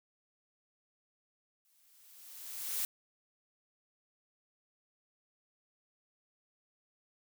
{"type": "noise with exponential growth", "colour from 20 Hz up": "blue", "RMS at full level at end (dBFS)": -33, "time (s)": [1.65, 2.85], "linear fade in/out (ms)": 1, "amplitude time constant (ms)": 260, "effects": []}